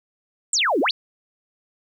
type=exponential two-way sweep; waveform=sine; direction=down then up; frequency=8420 to 246.9 to 4994 Hz; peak=-17 dBFS; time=0.53-0.91 s; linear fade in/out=2 ms; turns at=0.8 s; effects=9-bit